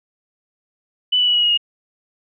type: tone with pitch steps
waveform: sine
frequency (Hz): 2988 / 2962 / 2937 / 2911 / 2886 / 2861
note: F#7 / F#7 / F#7 / F#7 / F#7 / F7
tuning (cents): +16 / +1 / -13 / -29 / -44 / +41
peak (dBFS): -13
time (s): 1.12-1.576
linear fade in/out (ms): 10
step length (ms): 76
effects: none